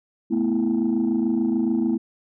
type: chord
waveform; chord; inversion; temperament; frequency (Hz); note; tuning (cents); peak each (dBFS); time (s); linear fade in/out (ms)
sine; A suspended second; none; equal; 220 / 246.9 / 329.6; A3 / B3 / E4; 0 / 0 / 0; -22; 0.3-1.98; 20
effects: tanh soft clip ceiling -14 dBFS